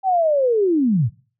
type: linear sweep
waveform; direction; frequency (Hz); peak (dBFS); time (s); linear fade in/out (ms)
sine; down; 784 to 93; -14; 0.03-1.1; 50
effects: noise-tail reverb RT60 0.4 s tail -22 dB re dry